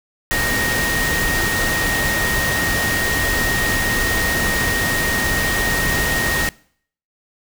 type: tone in noise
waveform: sine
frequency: 1864.7 Hz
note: A#6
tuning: in tune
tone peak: -20 dBFS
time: 0.31-6.49 s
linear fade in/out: 0 ms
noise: pink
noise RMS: -21 dBFS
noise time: 0.31-6.49 s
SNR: -2 dB
effects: noise-tail reverb RT60 0.6 s tail -23 dB re dry